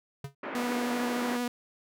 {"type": "tone with exponential decay", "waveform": "square", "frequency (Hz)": 139.1, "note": "C#3", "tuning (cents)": 6, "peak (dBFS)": -33, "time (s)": [0.24, 0.35], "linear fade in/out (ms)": 5, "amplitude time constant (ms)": 22}
{"type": "band-pass noise", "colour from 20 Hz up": "pink", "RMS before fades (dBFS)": -37, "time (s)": [0.43, 1.37], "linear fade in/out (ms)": 5, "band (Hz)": [240, 2200], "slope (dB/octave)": 24}
{"type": "tone with vibrato", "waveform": "sawtooth", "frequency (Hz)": 243.6, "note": "B3", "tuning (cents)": -24, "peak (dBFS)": -25, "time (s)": [0.55, 1.48], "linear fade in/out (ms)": 2, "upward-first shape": "sine", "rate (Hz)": 13, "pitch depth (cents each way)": 17}
{"effects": []}